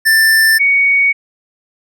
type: tone pair in turn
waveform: square / sine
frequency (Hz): 1775 / 2236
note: A6 / C#7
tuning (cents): +15 / +14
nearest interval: major third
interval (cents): 399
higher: second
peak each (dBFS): -8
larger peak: neither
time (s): 0.05-0.59 / 0.59-1.13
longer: neither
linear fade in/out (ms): 20
effects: none